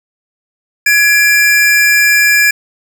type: tone pair together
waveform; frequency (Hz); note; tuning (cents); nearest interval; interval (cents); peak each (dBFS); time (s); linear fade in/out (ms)
square; 1681 / 2369; G#6 / D7; +20 / +14; tritone; 594; -10; 0.86-2.51; 5
effects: none